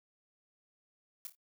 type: noise with echo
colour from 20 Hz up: blue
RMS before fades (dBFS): -42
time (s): 1.25-1.27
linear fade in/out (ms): 0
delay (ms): 27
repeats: 3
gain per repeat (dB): -9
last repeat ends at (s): 1.351
effects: noise-tail reverb RT60 0.1 s tail -25 dB re dry